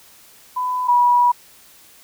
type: tone pair in turn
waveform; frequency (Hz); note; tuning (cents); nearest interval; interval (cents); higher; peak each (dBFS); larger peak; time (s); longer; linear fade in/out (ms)
sine; 1001 / 971.9; B5 / B5; +23 / -28; minor second; 51; first; -19 / -11; second; 0.56-0.88 / 0.88-1.32; second; 10
effects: white hiss -48 dBFS RMS until 2.03 s